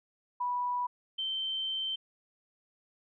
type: tone pair in turn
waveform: sine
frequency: 982 / 3109 Hz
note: B5 / G7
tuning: -10 / -15 cents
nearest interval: octave + minor sixth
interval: 1995 cents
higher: second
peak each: -29 / -31 dBFS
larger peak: first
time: 0.4-0.87 / 1.18-1.96 s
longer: second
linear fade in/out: 10 ms
effects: none